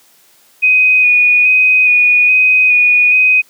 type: tone with vibrato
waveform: sine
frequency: 2486 Hz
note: D#7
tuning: 2 cents flat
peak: -6 dBFS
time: 0.62-3.42 s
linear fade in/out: 20 ms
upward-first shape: square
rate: 1.2 Hz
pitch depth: 16 cents each way
effects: white hiss -49 dBFS RMS until 3.49 s + high-pass 150 Hz 12 dB/octave